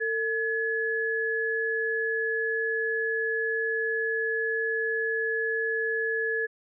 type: tone pair together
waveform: sine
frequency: 450.5 / 1701 Hz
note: A4 / G#6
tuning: +41 / +41 cents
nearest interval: octave + major seventh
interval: 2300 cents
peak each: -29 / -27 dBFS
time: 0-6.47 s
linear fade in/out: 20 ms
effects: none